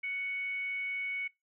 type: tone with frequency modulation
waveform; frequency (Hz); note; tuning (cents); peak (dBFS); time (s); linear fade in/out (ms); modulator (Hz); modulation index
sine; 2224; C#7; +5; -33; 0.03-1.28; 10; 739; 0.2
effects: noise-tail reverb RT60 0.2 s tail -22 dB re dry